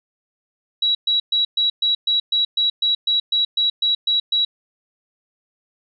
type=tone bursts; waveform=sine; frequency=3892 Hz; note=B7; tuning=26 cents flat; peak=-15 dBFS; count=15; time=0.82-4.45 s; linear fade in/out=5 ms; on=130 ms; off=120 ms; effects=none